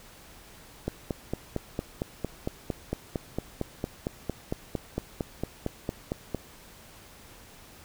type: click train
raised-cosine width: 2 ms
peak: -15 dBFS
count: 25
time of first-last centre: 0.88-6.347 s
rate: 4.39 Hz
effects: pink hiss -51 dBFS RMS until 7.84 s